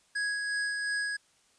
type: tone with tremolo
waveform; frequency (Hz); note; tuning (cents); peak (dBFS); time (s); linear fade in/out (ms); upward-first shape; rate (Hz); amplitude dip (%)
square; 1661.2; G#6; 0; -29; 0.15-1.17; 10; sine; 2.8; 30
effects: white hiss -66 dBFS RMS until 1.58 s + resampled to 22050 Hz